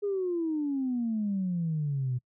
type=exponential sweep; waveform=sine; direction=down; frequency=415.3 to 121.9 Hz; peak=-26 dBFS; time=0.02-2.19 s; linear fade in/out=20 ms; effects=noise-tail reverb RT60 0.1 s tail -26 dB re dry + tanh soft clip ceiling -22 dBFS